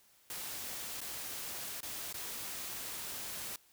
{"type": "noise with dropouts", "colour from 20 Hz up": "white", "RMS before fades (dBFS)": -42, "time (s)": [0.3, 3.56], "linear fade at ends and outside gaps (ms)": 1, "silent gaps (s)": [[1.006, 1.014], [1.805, 1.83], [2.127, 2.142]], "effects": ["white hiss -66 dBFS RMS until 3.72 s"]}